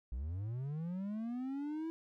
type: linear sweep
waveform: triangle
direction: up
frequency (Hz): 55.6 to 329.6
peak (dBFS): -35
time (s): 0.12-1.9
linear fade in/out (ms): 0
effects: none